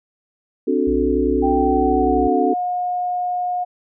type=chord; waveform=sine; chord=D dominant seventh; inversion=third; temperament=equal; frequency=261.6 / 293.7 / 370 / 440 Hz; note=C4 / D4 / F#4 / A4; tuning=0 / 0 / 0 / 0 cents; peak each=-21 dBFS; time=0.67-2.54 s; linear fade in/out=10 ms
type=tone with vibrato; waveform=sine; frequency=60.8 Hz; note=B1; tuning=26 cents flat; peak=-25 dBFS; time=0.87-2.28 s; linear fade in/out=5 ms; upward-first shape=sine; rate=9.6 Hz; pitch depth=31 cents each way
type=tone with pitch glide; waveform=sine; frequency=784 to 718.9 Hz; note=G5 to F5; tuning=0 to +50 cents; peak=-19 dBFS; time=1.42-3.65 s; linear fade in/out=20 ms; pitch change=-150 cents; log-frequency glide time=1.54-2.37 s
effects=none